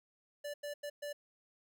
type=tone bursts at uneven times; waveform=square; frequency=583 Hz; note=D5; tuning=13 cents flat; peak=-40 dBFS; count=4; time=0.44-0.54 / 0.63-0.74 / 0.83-0.9 / 1.02-1.13 s; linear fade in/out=10 ms; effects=none